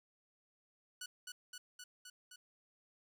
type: tone with echo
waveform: 10% pulse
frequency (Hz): 1476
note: F#6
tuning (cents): -5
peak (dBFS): -35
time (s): 1.01-1.06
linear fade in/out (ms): 5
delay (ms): 260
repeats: 5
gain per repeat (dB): -2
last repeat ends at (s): 2.36
effects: none